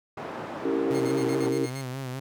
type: band-pass noise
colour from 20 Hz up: white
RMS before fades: -36 dBFS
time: 0.17-1.49 s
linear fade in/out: 5 ms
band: 180 to 830 Hz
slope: 12 dB/octave
type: chord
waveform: sine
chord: C# diminished seventh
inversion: none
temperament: equal with one note detuned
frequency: 277.2 / 329.6 / 392 / 460.8 Hz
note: C#4 / E4 / G4 / Bb4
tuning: 0 / 0 / 0 / -20 cents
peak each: -29 dBFS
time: 0.64-1.67 s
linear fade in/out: 20 ms
type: tone with vibrato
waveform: sawtooth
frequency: 130.9 Hz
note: C3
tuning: 1 cent sharp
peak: -28 dBFS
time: 0.9-2.2 s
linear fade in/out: 10 ms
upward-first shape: sine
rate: 4.8 Hz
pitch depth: 69 cents each way
type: tone with tremolo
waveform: 15% pulse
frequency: 2137 Hz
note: C7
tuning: 36 cents sharp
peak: -34 dBFS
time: 0.94-1.85 s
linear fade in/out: 10 ms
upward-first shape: square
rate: 8.6 Hz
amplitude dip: 80%
effects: none